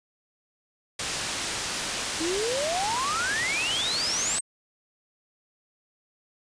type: low-pass noise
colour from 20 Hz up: white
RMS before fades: -31 dBFS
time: 0.99-4.39 s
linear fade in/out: 5 ms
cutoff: 7200 Hz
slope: 12 dB/octave
type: exponential sweep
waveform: sine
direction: up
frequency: 311.1 to 8460 Hz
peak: -26 dBFS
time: 2.2-4.41 s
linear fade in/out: 10 ms
effects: resampled to 22050 Hz